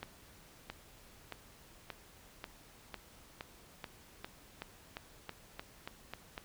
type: accelerating click train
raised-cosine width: 0.3 ms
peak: -25 dBFS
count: 16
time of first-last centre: 0.03-6.379 s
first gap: 670 ms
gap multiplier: 0.93
effects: pink hiss -59 dBFS RMS until 6.44 s